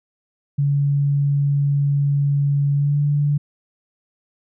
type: tone with pitch glide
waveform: sine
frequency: 142 to 145.32 Hz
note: C#3 to D3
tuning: +42 to -18 cents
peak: -15 dBFS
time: 0.58-3.38 s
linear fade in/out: 10 ms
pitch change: +40 cents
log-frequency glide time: 2.74-2.99 s
effects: none